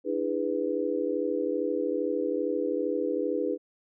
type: chord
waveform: sine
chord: E dominant seventh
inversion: third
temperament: just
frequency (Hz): 296.7 / 329.6 / 412 / 494.4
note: D4 / E4 / G#4 / B4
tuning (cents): +18 / 0 / -14 / +2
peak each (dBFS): -32 / -33 / -31 / -30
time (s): 0.04-3.58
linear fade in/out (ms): 50
effects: none